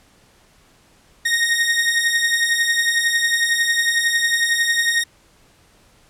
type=beating tone pair; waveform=sawtooth; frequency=1853 / 1864 Hz; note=A#6 / A#6; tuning=-11 / -1 cents; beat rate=11 Hz; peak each=-18 / -14 dBFS; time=1.25-5.04 s; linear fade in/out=10 ms; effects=pink hiss -54 dBFS RMS until 6.09 s + low-pass 11000 Hz 12 dB/octave